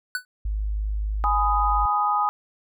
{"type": "tone with exponential decay", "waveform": "square", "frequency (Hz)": 1492, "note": "F#6", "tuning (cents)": 14, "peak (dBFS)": -21, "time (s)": [0.15, 0.25], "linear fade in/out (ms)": 1, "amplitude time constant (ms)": 21}
{"type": "tone", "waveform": "sine", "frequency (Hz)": 51.91, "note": "G#1", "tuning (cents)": 0, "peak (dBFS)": -23, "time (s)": [0.45, 1.86], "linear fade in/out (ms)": 5}
{"type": "chord", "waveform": "sine", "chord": "G# minor", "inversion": "none", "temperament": "just", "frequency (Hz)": [830.6, 996.7, 1245.9], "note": ["G#5", "B5", "D#6"], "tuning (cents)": [0, 16, 2], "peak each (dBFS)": [-23, -28, -22], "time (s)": [1.24, 2.29], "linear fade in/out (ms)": 0}
{"effects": []}